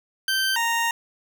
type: tone pair in turn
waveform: 20% pulse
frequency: 1555 / 928.1 Hz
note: G6 / A#5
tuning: -14 / -8 cents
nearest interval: major sixth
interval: 894 cents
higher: first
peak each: -16 dBFS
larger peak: neither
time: 0.28-0.56 / 0.56-0.91 s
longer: second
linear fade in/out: 2 ms
effects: none